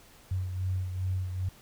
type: beating tone pair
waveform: sine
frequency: 92.5 / 95 Hz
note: F#2 / F#2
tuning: 0 / +46 cents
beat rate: 2.5 Hz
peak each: -29 / -38 dBFS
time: 0.31-1.49 s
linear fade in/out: 5 ms
effects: pink hiss -56 dBFS RMS until 1.61 s